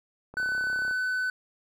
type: click train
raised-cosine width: 1 ms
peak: -30 dBFS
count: 20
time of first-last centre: 0.34-0.911 s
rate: 33.3 Hz
type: tone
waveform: triangle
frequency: 1506 Hz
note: F#6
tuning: 30 cents sharp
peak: -24 dBFS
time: 0.37-1.3 s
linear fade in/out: 2 ms
effects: none